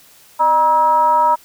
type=tone with frequency modulation; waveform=sine; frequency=952 Hz; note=A#5; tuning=36 cents sharp; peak=-10 dBFS; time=0.39-1.36 s; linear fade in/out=20 ms; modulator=344 Hz; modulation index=0.57; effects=white hiss -47 dBFS RMS until 1.44 s

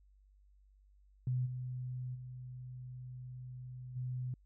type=tone with level steps; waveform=sine; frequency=126.2 Hz; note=B2; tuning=38 cents sharp; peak=-31 / -38 / -44 / -36 dBFS; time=1.27-4.34 s; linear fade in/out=2 ms; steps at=1.45 / 2.14 / 3.95 s; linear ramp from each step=20 ms; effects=added 49 Hz sine -62 dBFS peak until 4.45 s

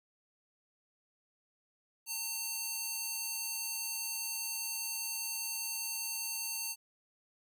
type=tone with high-pass filter; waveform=square; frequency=905 Hz; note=A5; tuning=48 cents sharp; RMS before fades=-38 dBFS; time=2.06-6.76 s; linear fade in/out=50 ms; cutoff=5000 Hz; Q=0.57; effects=none

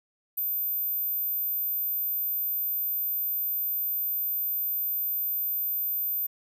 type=tone; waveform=sine; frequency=13740 Hz; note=A9; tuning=42 cents flat; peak=-26 dBFS; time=0.37-6.27 s; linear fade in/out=10 ms; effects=none

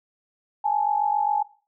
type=tone pair together; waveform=sine; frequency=825 / 872.4 Hz; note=G#5 / A5; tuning=-12 / -15 cents; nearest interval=minor second; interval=97 cents; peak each=-22 / -24 dBFS; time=0.64-1.43 s; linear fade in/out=10 ms; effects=noise-tail reverb RT60 0.4 s tail -20 dB re dry

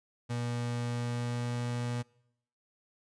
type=tone with pitch glide; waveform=35% pulse; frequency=120 to 120.9 Hz; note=B2 to B2; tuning=-49 to -36 cents; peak=-30 dBFS; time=0.29-2.03 s; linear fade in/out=20 ms; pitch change=+13 cents; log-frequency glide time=0.87-1.61 s; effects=noise-tail reverb RT60 0.8 s tail -25 dB re dry + resampled to 22050 Hz

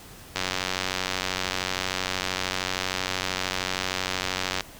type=click train; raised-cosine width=0.2 ms; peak=-8 dBFS; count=396; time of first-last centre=0.36-4.607 s; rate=93 Hz; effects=pink hiss -46 dBFS RMS until 4.79 s

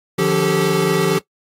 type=tone cluster; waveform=square; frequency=152.1 / 176.6 / 285.1 / 388 / 437.1 Hz; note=D#3 / F3 / C#4 / G4 / A4; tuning=-39 / +20 / +49 / -18 / -11 cents; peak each=-23 / -21 / -27 / -19 / -21 dBFS; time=0.18-1.19 s; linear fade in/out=10 ms; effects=noise-tail reverb RT60 0.1 s tail -18 dB re dry + AAC 48 kbps

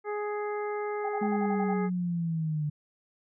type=harmonic tone; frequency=416.7 Hz; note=G#4; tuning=6 cents sharp; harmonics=1 / 2 / 3 / 4 / 5; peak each=-31 / -37 / -40 / -46 / -44 dBFS; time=0.04-1.9 s; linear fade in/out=50 ms
type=tone bursts; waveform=sine; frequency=791 Hz; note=G5; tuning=15 cents sharp; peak=-31 dBFS; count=8; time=1.04-1.736 s; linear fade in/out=5 ms; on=52 ms; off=40 ms
type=linear sweep; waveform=sine; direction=down; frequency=211.8 to 147.6 Hz; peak=-27 dBFS; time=1.21-2.7 s; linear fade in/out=10 ms
effects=none

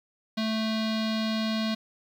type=tone with low-pass filter; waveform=square; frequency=220 Hz; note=A3; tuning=in tune; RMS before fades=-28 dBFS; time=0.37-1.75 s; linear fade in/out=10 ms; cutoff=4100 Hz; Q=4.5; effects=9-bit

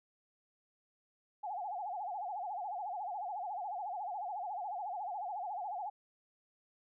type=tone with vibrato; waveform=sine; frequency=775 Hz; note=G5; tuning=20 cents flat; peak=-37 dBFS; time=1.43-5.9 s; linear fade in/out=10 ms; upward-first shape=sine; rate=14 Hz; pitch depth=180 cents each way; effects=none

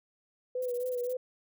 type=tone with vibrato; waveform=sine; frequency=496.6 Hz; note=B4; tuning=9 cents sharp; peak=-30 dBFS; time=0.55-1.17 s; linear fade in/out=5 ms; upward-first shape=sine; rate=3.8 Hz; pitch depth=40 cents each way
type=noise bursts; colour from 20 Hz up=violet; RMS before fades=-48 dBFS; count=9; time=0.62-1.131 s; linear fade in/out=5 ms; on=39 ms; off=20 ms
effects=none

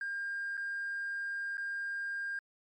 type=tone with dropouts; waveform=triangle; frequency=1605 Hz; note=G6; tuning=40 cents sharp; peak=-31 dBFS; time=0.01-2.39 s; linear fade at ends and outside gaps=2 ms; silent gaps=0.57-0.576 / 1.571-1.579 s; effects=tanh soft clip ceiling -31 dBFS + MP3 48 kbps

